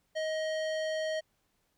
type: tone with low-pass filter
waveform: square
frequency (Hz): 629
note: D#5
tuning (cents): +19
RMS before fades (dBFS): -33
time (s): 0.15-1.21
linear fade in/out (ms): 20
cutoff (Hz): 4800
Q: 0.93
effects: pink hiss -75 dBFS RMS until 1.77 s